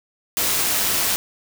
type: noise with amplitude modulation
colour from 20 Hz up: white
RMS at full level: -19 dBFS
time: 0.37-1.16 s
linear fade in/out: 0 ms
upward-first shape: sine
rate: 190 Hz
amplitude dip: 35%
effects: none